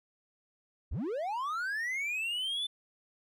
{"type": "linear sweep", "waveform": "triangle", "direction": "up", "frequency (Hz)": [34.61, 3540], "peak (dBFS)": -30, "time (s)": [0.91, 2.67], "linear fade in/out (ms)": 10, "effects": []}